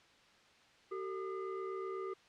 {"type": "tone with frequency modulation", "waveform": "sine", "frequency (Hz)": 380.5, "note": "F#4", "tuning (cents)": 48, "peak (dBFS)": -38, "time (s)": [0.91, 2.14], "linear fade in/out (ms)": 10, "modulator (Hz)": 829, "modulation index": 0.92, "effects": ["white hiss -64 dBFS RMS until 2.28 s", "low-pass 4000 Hz 12 dB/octave"]}